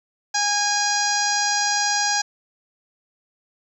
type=harmonic tone; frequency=821 Hz; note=G#5; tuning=20 cents flat; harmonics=1 / 2 / 3 / 4 / 5 / 6 / 7 / 8 / 9; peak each=-24 / -25 / -34 / -36 / -31 / -26 / -27 / -27 / -36 dBFS; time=0.34-2.22 s; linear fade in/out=10 ms; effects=9-bit